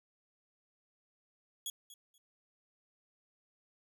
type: tone with echo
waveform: 15% pulse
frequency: 3346 Hz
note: G#7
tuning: 12 cents sharp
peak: -30 dBFS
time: 1.66-1.7 s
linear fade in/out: 2 ms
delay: 240 ms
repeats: 2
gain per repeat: -15 dB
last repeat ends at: 2.18 s
effects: none